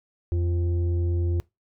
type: tone pair together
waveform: sine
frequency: 85.5 / 346.6 Hz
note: F2 / F4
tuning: -36 / -13 cents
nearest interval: 2 octaves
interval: 2423 cents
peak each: -20 / -30 dBFS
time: 0.32-1.4 s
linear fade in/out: 0 ms
effects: noise-tail reverb RT60 0.2 s tail -24 dB re dry + tanh soft clip ceiling -18 dBFS